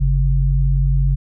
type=tone pair together; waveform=sine; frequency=48.47 / 136.8 Hz; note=G1 / C#3; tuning=-19 / -23 cents; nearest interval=octave + tritone; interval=1796 cents; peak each=-14 / -17 dBFS; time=0-1.16 s; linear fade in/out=20 ms; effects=none